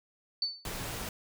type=tone with exponential decay; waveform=sine; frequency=4507 Hz; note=C#8; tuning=28 cents sharp; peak=-25 dBFS; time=0.42-0.69 s; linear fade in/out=2 ms; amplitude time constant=58 ms
type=noise; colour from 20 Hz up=pink; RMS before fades=-38 dBFS; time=0.65-1.09 s; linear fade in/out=2 ms
effects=none